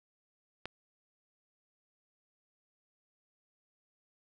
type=click; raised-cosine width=0.3 ms; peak=-22 dBFS; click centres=0.656 s; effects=none